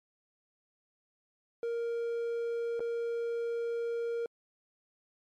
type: tone with dropouts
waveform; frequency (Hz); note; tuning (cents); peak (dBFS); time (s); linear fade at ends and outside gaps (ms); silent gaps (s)
triangle; 467.1; A#4; +3; -29; 1.63-4.26; 1; 2.795-2.804
effects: MP3 64 kbps